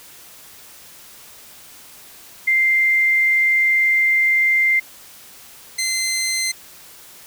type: tone pair in turn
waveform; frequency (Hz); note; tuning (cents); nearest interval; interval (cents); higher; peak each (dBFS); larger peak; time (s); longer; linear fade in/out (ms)
sine / 15% pulse; 2093 / 2069; C7 / C7; 0 / -20; unison; 20; first; -13; neither; 2.47-4.8 / 5.78-6.52; first; 10
effects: white hiss -43 dBFS RMS until 7.26 s